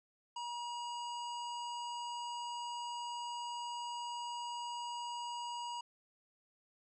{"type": "harmonic tone with a mistuned harmonic", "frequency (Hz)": 957, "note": "A#5", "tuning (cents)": 45, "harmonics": [1, 3, 5, 7, 8], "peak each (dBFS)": [-40, -48, -53, -57, -57], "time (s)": [0.36, 5.81], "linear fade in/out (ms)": 5, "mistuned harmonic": 8, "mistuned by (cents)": 51, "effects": []}